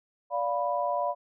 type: tone cluster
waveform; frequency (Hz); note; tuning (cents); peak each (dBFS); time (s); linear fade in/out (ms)
sine; 581 / 703 / 986; D5 / F5 / B5; -19 / +11 / -3; -30; 0.3-1.15; 50
effects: none